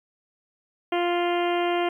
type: harmonic tone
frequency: 349.2 Hz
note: F4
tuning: in tune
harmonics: 1 / 2 / 3 / 4 / 5 / 6 / 7 / 8 / 9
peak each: -24 / -26 / -33 / -36 / -39 / -36 / -39 / -37 / -39 dBFS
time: 0.92-1.89 s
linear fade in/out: 5 ms
effects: 10-bit